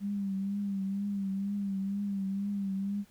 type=tone with vibrato; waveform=sine; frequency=197.9 Hz; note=G3; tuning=17 cents sharp; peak=-30 dBFS; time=0-3.05 s; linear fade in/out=50 ms; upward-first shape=triangle; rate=2.1 Hz; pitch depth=54 cents each way; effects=pink hiss -63 dBFS RMS until 3.1 s